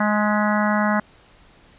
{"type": "harmonic tone with a mistuned harmonic", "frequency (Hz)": 209.8, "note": "G#3", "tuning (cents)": 18, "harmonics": [1, 3, 4, 5, 6, 7, 8, 9], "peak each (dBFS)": [-20, -25, -26, -27, -28, -28, -29, -30], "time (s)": [0, 1], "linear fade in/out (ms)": 5, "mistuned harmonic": 9, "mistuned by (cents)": 55, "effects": ["pink hiss -52 dBFS RMS until 1.78 s", "resampled to 8000 Hz"]}